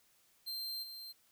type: tone with level steps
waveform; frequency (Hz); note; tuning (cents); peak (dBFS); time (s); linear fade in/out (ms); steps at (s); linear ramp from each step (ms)
45% pulse; 4155; C8; -13; -38 / -45; 0.46-1.13; 20; 0.82; 20
effects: white hiss -70 dBFS RMS until 1.31 s